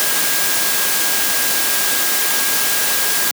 sine tone in noise, 1627 Hz, G#6, 36 cents flat, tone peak -26 dBFS, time 0-3.31 s, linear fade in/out 0 ms, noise white, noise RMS -17 dBFS, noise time 0-3.31 s, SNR -12 dB, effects high-pass 200 Hz 12 dB/octave

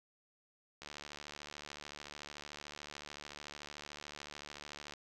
click train, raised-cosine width 0.2 ms, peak -29 dBFS, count 304, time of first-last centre 0.82-4.937 s, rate 73.6 Hz, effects none

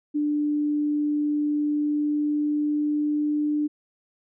sine tone with pitch glide, 296.1 to 298 Hz, D4 to D4, +14 to +25 cents, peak -21 dBFS, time 0.14-3.68 s, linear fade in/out 20 ms, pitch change +11 cents, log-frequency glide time 1.62-3.45 s, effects none

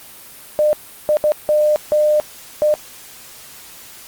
sine tone bursts at uneven times, 603 Hz, D5, 46 cents sharp, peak -11 dBFS, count 6, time 0.59-0.73 / 1.09-1.17 / 1.24-1.32 / 1.49-1.76 / 1.92-2.2 / 2.62-2.74 s, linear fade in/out 0 ms, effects white hiss -39 dBFS RMS until 4.07 s + Opus 32 kbps

